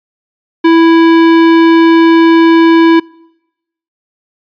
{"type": "tone with hard clipping", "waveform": "sine", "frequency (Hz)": 330, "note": "E4", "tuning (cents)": 2, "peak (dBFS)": -5, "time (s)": [0.64, 3], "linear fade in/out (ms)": 10, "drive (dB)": 16, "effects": ["noise-tail reverb RT60 0.9 s tail -26 dB re dry", "resampled to 11025 Hz"]}